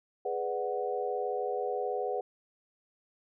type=chord; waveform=sine; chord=G# half-diminished seventh; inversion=none; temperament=equal; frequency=415.3 / 493.9 / 587.3 / 740 Hz; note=G#4 / B4 / D5 / F#5; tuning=0 / 0 / 0 / 0 cents; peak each=-35 / -34 / -40 / -35 dBFS; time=0.25-2.21 s; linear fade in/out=5 ms; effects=none